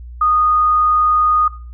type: tone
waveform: sine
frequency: 1235 Hz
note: D#6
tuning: 13 cents flat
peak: -11 dBFS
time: 0.21-1.48 s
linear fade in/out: 5 ms
effects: noise-tail reverb RT60 0.4 s tail -17 dB re dry + added 60 Hz sine -30 dBFS peak until 1.73 s